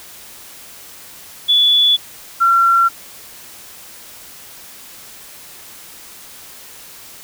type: tone pair in turn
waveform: sine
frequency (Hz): 3437 / 1364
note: A7 / F6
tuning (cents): -41 / -41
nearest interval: octave + major third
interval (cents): 1600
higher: first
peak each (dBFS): -9 / -9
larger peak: neither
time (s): 1.48-1.97 / 2.4-2.89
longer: neither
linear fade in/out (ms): 20
effects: white hiss -38 dBFS RMS until 7.23 s